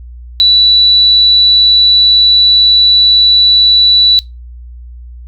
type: tone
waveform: sine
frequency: 3951 Hz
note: B7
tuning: in tune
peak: -3 dBFS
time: 0.4-4.19 s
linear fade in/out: 0 ms
effects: noise-tail reverb RT60 0.2 s tail -20 dB re dry + added 60 Hz sine -27 dBFS peak until 5.27 s